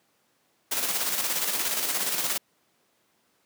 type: noise with tremolo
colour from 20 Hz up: white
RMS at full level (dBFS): -26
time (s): 0.71-2.38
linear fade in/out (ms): 10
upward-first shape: square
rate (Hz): 17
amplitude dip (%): 40
effects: pink hiss -68 dBFS RMS until 3.45 s + high-pass 200 Hz 12 dB/octave